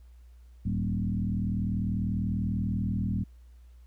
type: tone with frequency modulation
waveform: sine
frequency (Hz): 147.6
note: D3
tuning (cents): +9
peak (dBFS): -26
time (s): 0.65-3.24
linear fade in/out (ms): 10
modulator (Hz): 40.2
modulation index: 2.2
effects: added 60 Hz sine -49 dBFS peak until 3.86 s + pink hiss -71 dBFS RMS until 3.86 s